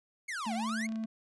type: exponential two-way sweep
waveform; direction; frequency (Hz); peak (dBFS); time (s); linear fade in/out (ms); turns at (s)
45% pulse; down then up; 2273 to 660 to 2273; -35; 0.28-0.87; 10; 0.54
type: clicks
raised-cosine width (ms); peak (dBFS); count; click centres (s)
0.2; -33; 10; 0.455 / 0.512 / 0.552 / 0.6 / 0.695 / 0.812 / 0.89 / 0.922 / 0.958 / 1.038
type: tone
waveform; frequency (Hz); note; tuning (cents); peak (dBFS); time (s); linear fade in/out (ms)
triangle; 221.7; A3; +13; -31; 0.46-1.06; 10
effects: resampled to 24000 Hz